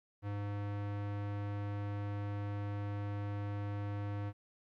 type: tone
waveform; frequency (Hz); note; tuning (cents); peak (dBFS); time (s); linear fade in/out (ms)
square; 102; G#2; -31; -37; 0.22-4.33; 50
effects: low-pass 2000 Hz 12 dB/octave + 13-bit